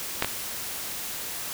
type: clicks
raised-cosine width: 0.3 ms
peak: -6 / -9 dBFS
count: 2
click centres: 0.224 / 0.246 s
effects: white hiss -34 dBFS RMS until 1.53 s